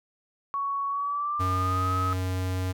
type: tone with pitch glide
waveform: sine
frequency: 1116 to 1274.6 Hz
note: C#6 to D#6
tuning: +11 to +41 cents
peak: -26 dBFS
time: 0.54-2.13 s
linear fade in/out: 0 ms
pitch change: +230 cents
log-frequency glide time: 0.89-1.95 s
type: tone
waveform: square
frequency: 92.5 Hz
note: F#2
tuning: in tune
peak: -27 dBFS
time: 1.39-2.73 s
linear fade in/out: 20 ms
effects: none